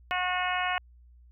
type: harmonic tone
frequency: 363.3 Hz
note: F#4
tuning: 32 cents flat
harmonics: 2 / 3 / 4 / 5 / 6 / 7 / 8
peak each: -31 / -33 / -34 / -35 / -36 / -36 / -37 dBFS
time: 0.11-0.78 s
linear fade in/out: 0 ms
effects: added 60 Hz sine -52 dBFS peak until 1.31 s